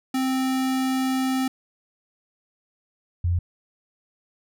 square / sine tone pair in turn, 261.6 / 87.3 Hz, C4 / F2, 0 / 0 cents, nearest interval octave + perfect fifth, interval 1900 cents, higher first, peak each -22 / -19 dBFS, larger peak second, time 0.14-1.48 / 3.24-3.39 s, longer first, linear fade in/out 5 ms, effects none

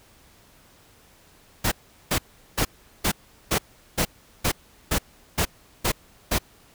pink noise bursts, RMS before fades -22 dBFS, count 11, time 1.64-6.387 s, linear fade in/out 10 ms, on 77 ms, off 390 ms, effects pink hiss -55 dBFS RMS until 6.74 s

